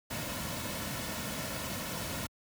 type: noise with comb filter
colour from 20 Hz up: pink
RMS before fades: -37 dBFS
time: 0.1-2.27 s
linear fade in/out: 10 ms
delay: 2.5 ms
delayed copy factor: -0.5
effects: high-pass 60 Hz 12 dB/octave